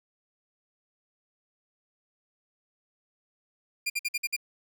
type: tone bursts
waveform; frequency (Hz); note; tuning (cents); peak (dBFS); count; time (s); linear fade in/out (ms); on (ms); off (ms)
sawtooth; 2400; D7; +37; -23; 6; 3.86-4.365; 10; 40; 53
effects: none